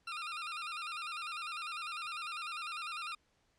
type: tone with vibrato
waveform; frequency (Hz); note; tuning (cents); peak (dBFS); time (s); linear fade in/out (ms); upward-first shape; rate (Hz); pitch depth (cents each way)
20% pulse; 1291; E6; -37; -34; 0.07-3.15; 5; square; 10; 89
effects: pink hiss -74 dBFS RMS until 3.58 s + low-pass 7000 Hz 12 dB/octave